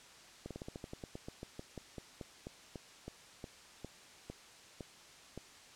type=slowing click train; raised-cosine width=2 ms; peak=-30 dBFS; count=24; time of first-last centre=0.46-5.376 s; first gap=47 ms; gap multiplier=1.12; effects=white hiss -57 dBFS RMS until 5.75 s + low-pass 7000 Hz 12 dB/octave